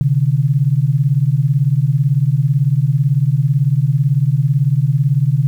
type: beating tone pair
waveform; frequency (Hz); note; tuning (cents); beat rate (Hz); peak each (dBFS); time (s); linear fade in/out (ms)
sine; 130 / 148; C3 / D3; -11 / +14; 18; -14; 0.01-5.47; 0
effects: 8-bit